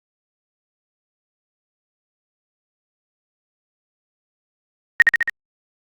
sine tone with echo, 1864.7 Hz, A#6, in tune, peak -5 dBFS, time 5-5.02 s, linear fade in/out 0 ms, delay 69 ms, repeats 4, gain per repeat -3 dB, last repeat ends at 5.296 s, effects Opus 48 kbps

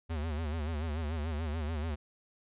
square tone with vibrato, 77.9 Hz, D#2, 3 cents sharp, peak -33 dBFS, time 0.09-1.96 s, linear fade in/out 20 ms, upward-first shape sine, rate 6.9 Hz, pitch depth 120 cents each way, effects resampled to 8000 Hz

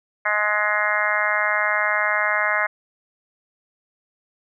harmonic tone, 210 Hz, G#3, 19 cents sharp, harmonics 3 / 4 / 5 / 6 / 7 / 8 / 9 / 10, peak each -27 / -30 / -28 / -27 / -27 / -25 / -26 / -25 dBFS, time 0.25-2.67 s, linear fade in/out 10 ms, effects none

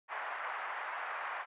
pink band-pass noise, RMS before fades -40 dBFS, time 0.08-1.46 s, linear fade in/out 50 ms, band 770 to 2000 Hz, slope 24 dB/octave, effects resampled to 8000 Hz

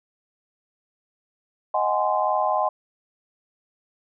sine chord, Ab dominant seventh, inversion second, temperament just, 623 / 747.5 / 830.6 / 1038.3 Hz, Eb5 / Gb5 / Ab5 / C6, +2 / +17 / 0 / -14 cents, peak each -25 dBFS, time 1.74-2.69 s, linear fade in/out 5 ms, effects none

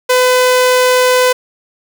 sawtooth tone, 504 Hz, B4, 35 cents sharp, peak -4 dBFS, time 0.09-1.33 s, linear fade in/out 10 ms, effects none

